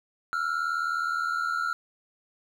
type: tone pair together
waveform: triangle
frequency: 1338 / 1417.6 Hz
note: E6 / F6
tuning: +25 / +25 cents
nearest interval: minor second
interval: 100 cents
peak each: -27 dBFS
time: 0.33-1.73 s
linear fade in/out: 0 ms
effects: none